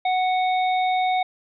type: harmonic tone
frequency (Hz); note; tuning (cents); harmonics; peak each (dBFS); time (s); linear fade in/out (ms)
740; F#5; 0; 1 / 3 / 5; -19 / -29 / -33; 0.05-1.23; 5
effects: none